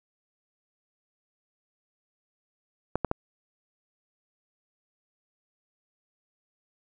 clicks, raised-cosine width 1 ms, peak -11 dBFS, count 3, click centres 2.956 / 3.047 / 3.114 s, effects none

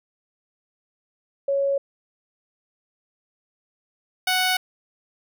sine / 10% pulse tone pair in turn, 555 / 740.8 Hz, C#5 / F#5, +2 / +2 cents, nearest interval perfect fourth, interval 500 cents, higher second, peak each -19 / -11 dBFS, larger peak second, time 1.48-1.78 / 4.27-4.57 s, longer neither, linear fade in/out 5 ms, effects none

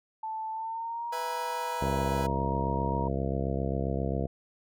sine tone with pitch glide, 880 to 943.2 Hz, A5 to A#5, 0 to +20 cents, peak -32 dBFS, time 0.23-3.08 s, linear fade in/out 5 ms, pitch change +120 cents, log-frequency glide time 0.51-1.08 s
25% pulse chord, E major, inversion second, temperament just, 494.4 / 659.3 / 824.1 Hz, B4 / E5 / G#5, +2 / 0 / -14 cents, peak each -33 / -36 / -38 dBFS, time 1.12-2.27 s, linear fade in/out 10 ms
harmonic tone, 67.5 Hz, C#2, 45 cents flat, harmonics 1 / 2 / 3 / 4 / 5 / 6 / 7 / 8 / 9 / 10, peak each -33 / -33 / -35 / -39 / -39 / -40 / -37 / -41 / -42 / -39 dBFS, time 1.81-4.27 s, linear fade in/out 10 ms
effects none

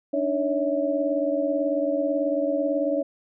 sine tone cluster, 288.1 / 306.3 / 561 / 649 Hz, D4 / D#4 / C#5 / E5, -33 / -27 / +21 / -27 cents, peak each -27 / -30 / -24 / -30 dBFS, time 0.13-3.03 s, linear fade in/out 10 ms, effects none

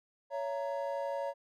triangle chord, A# diminished, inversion first, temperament just, 559.4 / 671.3 / 932.3 Hz, C#5 / E5 / A#5, +16 / +31 / 0 cents, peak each -33 / -39 / -38 dBFS, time 0.3-1.34 s, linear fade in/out 50 ms, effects none

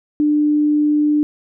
sine tone, 298.1 Hz, D4, 26 cents sharp, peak -12 dBFS, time 0.2-1.23 s, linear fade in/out 0 ms, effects none

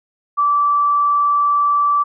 sine tone, 1161 Hz, D6, 20 cents flat, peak -12 dBFS, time 0.37-2.04 s, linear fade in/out 20 ms, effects none

